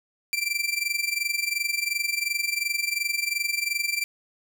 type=tone with amplitude modulation; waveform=sawtooth; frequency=2351 Hz; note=D7; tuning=1 cent sharp; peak=-18 dBFS; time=0.33-4.04 s; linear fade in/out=0 ms; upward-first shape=sine; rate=22.8 Hz; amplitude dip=80%; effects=10-bit